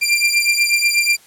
sawtooth beating tone pair, 2374 / 2382.2 Hz, D7 / D7, +18 / +24 cents, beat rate 8.2 Hz, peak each -13 dBFS, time 0.01-1.17 s, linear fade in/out 20 ms, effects white hiss -48 dBFS RMS until 1.26 s + low-pass 12000 Hz 12 dB/octave

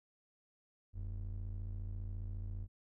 triangle ring-modulated tone, 66.5 Hz, C2, 29 cents sharp, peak -34 dBFS, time 0.93-2.68 s, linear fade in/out 50 ms, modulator 27.3 Hz, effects none

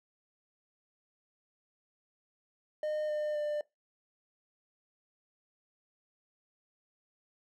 triangle tone with pitch steps, 610 / 603 / 596.1 Hz, D#5 / D5 / D5, -34 / +46 / +26 cents, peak -29 dBFS, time 2.83-3.61 s, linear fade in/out 2 ms, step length 260 ms, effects noise-tail reverb RT60 0.2 s tail -22 dB re dry

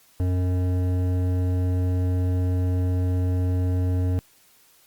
sine tone with hard clipping, 90.8 Hz, F#2, 32 cents flat, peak -22 dBFS, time 0.2-4.19 s, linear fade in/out 0 ms, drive 12 dB, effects white hiss -57 dBFS RMS until 4.86 s + Opus 48 kbps

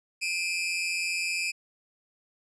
sawtooth tone pair together, 2389 / 2564 Hz, D7 / E7, +29 / -49 cents, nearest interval minor second, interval 122 cents, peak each -27 dBFS, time 0.21-1.52 s, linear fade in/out 20 ms, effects resampled to 22050 Hz

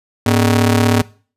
sawtooth ring-modulated tone, 172.2 Hz, F3, 24 cents flat, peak -4 dBFS, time 0.26-1.02 s, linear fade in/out 5 ms, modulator 67.9 Hz, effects noise-tail reverb RT60 0.4 s tail -21 dB re dry + resampled to 32000 Hz

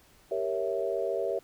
sine chord, G diminished seventh, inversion none, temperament equal, 392 / 466.2 / 554.4 / 659.3 Hz, G4 / Bb4 / Db5 / Fb5, 0 / 0 / 0 / 0 cents, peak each -33 dBFS, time 0.31-1.39 s, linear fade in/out 5 ms, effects pink hiss -60 dBFS RMS until 1.43 s

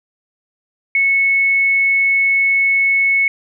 sine tone, 2202 Hz, C#7, 12 cents flat, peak -11 dBFS, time 0.95-3.28 s, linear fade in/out 2 ms, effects none

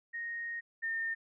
sine tone pair in turn, 1863 / 1818.3 Hz, A#6 / A#6, -2 / -44 cents, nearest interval unison, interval 42 cents, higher first, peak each -36 / -32 dBFS, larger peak second, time 0.13-0.61 / 0.82-1.15 s, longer first, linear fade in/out 20 ms, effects none

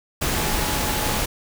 sine tone in noise, 848 Hz, G#5, 36 cents sharp, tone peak -32 dBFS, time 0.36-1.21 s, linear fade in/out 10 ms, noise pink, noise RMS -23 dBFS, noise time 0.21-1.26 s, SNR -12 dB, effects none

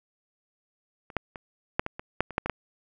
clicks, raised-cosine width 0.5 ms, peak -29 / -11 / -23 / -7 / -16 / -21 / -7 / -24 / -9 / -15 / -11 dBFS, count 11, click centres 1.102 / 1.167 / 1.358 / 1.795 / 1.864 / 1.995 / 2.206 / 2.307 / 2.381 / 2.46 / 2.497 s, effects none

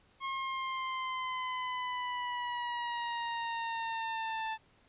sawtooth exponential sweep, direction down, 1081 to 880 Hz, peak -30 dBFS, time 0.2-4.58 s, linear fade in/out 50 ms, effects pink hiss -66 dBFS RMS until 4.88 s + resampled to 8000 Hz

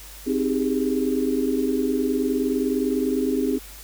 sine chord, Ab major seventh, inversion first, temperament equal with one note detuned, 261.6 / 311.1 / 392 / 411.5 Hz, C4 / Eb4 / G4 / Ab4, 0 / 0 / 0 / -16 cents, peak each -23 / -27 / -28 / -26 dBFS, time 0.26-3.59 s, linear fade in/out 20 ms, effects added 50 Hz sine -43 dBFS peak until 3.83 s + white hiss -43 dBFS RMS until 3.83 s

